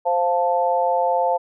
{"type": "chord", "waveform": "sine", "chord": "F major", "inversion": "second", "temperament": "equal", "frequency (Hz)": [523.3, 698.5, 880], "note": ["C5", "F5", "A5"], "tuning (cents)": [0, 0, 0], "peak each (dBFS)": -21, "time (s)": [0.05, 1.38], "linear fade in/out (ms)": 20, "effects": []}